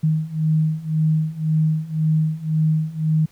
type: beating tone pair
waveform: sine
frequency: 155.7 / 157.6 Hz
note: D#3 / D#3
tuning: +2 / +23 cents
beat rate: 1.9 Hz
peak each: -21 / -19 dBFS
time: 0.03-3.26 s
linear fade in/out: 10 ms
effects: pink hiss -56 dBFS RMS until 3.31 s